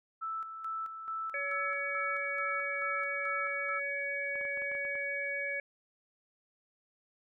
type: tone with tremolo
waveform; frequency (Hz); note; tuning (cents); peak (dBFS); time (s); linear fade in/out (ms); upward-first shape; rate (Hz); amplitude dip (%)
sine; 1318.5; E6; 0; -34; 0.21-3.8; 20; square; 2.3; 55
type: harmonic tone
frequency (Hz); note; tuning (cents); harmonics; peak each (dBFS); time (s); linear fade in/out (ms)
563; C#5; +27; 1 / 3 / 4; -40 / -38 / -35; 1.34-5.6; 2
type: clicks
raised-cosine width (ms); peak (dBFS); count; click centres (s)
0.5; -34; 9; 4.356 / 4.412 / 4.452 / 4.574 / 4.62 / 4.716 / 4.751 / 4.851 / 4.954
effects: none